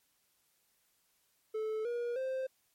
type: tone with pitch steps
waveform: triangle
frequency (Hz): 435.4 / 477.6 / 523.8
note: A4 / A#4 / C5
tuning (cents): -18 / +42 / +2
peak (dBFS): -31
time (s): 1.54-2.47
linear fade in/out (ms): 10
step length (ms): 310
effects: white hiss -74 dBFS RMS until 2.74 s + MP3 64 kbps